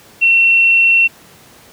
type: tone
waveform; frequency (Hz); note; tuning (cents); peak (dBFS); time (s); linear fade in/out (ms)
sine; 2715; F7; -50; -7; 0.21-1.08; 20
effects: pink hiss -43 dBFS RMS until 1.72 s + high-pass 100 Hz 12 dB/octave